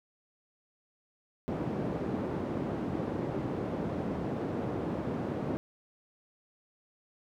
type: band-pass noise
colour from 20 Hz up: white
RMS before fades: -34 dBFS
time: 1.48-5.57 s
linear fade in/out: 0 ms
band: 110 to 380 Hz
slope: 12 dB/octave
effects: none